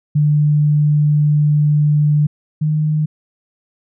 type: tone pair in turn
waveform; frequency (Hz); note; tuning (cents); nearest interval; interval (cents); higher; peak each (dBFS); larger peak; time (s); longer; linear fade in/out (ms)
sine; 148.9 / 153.26; D3 / D#3; +24 / -26; unison; 50; second; -10 / -13; first; 0.15-2.27 / 2.61-3.06; first; 10
effects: none